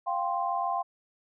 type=chord; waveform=sine; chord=F suspended second; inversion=none; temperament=just; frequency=698.5 / 785.8 / 1047.7 Hz; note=F5 / G5 / C6; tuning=0 / +4 / +2 cents; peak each=-31 dBFS; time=0.06-0.83 s; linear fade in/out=20 ms; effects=none